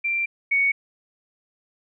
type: tone pair in turn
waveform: sine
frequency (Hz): 2361 / 2228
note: D7 / C#7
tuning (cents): +9 / +8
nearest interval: minor second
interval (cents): 101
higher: first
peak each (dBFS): -21 / -17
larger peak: second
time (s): 0.04-0.26 / 0.51-0.72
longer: first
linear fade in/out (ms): 10
effects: none